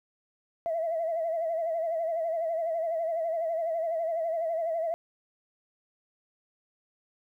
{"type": "tone with vibrato", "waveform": "sine", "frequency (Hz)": 659.3, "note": "E5", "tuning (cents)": 0, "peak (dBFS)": -26, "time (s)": [0.66, 4.94], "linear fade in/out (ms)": 0, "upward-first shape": "sine", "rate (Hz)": 12, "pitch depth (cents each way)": 68, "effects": ["tanh soft clip ceiling -22 dBFS", "11-bit"]}